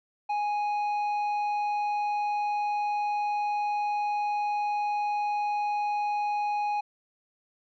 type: tone with tanh clipping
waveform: sine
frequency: 830 Hz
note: G#5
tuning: 1 cent flat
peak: -27 dBFS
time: 0.29-6.81 s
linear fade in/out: 10 ms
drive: 7 dB
effects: none